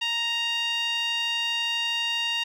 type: tone with band-pass filter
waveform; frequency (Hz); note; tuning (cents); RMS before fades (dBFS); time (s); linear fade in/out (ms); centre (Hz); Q
sawtooth; 932.3; A#5; 0; -27; 0.01-2.44; 10; 3100; 4.4
effects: none